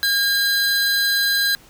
45% pulse tone pair together, 1621 / 4039 Hz, G#6 / B7, -42 / +38 cents, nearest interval octave + major third, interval 1580 cents, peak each -19 dBFS, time 0.03-1.55 s, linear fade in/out 0 ms, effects pink hiss -49 dBFS RMS until 1.69 s

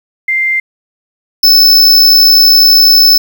sine / square tone pair in turn, 2093 / 5262 Hz, C7 / E8, 0 / -4 cents, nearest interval octave + major third, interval 1596 cents, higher second, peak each -9 / -3 dBFS, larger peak second, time 0.28-0.6 / 1.43-3.18 s, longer second, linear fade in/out 5 ms, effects 7-bit

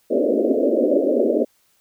white band-pass noise, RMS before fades -18 dBFS, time 0.1-1.45 s, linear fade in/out 20 ms, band 230 to 610 Hz, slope 96 dB/octave, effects white hiss -62 dBFS RMS until 1.8 s

